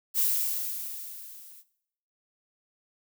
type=noise with level ramp; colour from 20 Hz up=violet; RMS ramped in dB=-23 to -51 dBFS; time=0.14-1.64 s; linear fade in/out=50 ms; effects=noise-tail reverb RT60 0.7 s tail -17 dB re dry